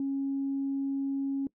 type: tone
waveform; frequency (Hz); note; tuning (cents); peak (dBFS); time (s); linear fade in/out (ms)
sine; 274.3; C#4; -18; -27; 0-1.47; 2
effects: noise-tail reverb RT60 0.1 s tail -21 dB re dry + tanh soft clip ceiling -23 dBFS